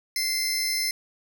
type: tone pair together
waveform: sawtooth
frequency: 2086 / 5271 Hz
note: C7 / E8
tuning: -6 / -1 cents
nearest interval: octave + major third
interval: 1605 cents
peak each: -24 dBFS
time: 0.16-0.91 s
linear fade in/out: 2 ms
effects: none